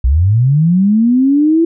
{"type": "linear sweep", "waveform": "sine", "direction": "up", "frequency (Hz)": [57.1, 337.3], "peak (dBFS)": -7, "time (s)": [0.04, 1.65], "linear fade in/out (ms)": 5, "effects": []}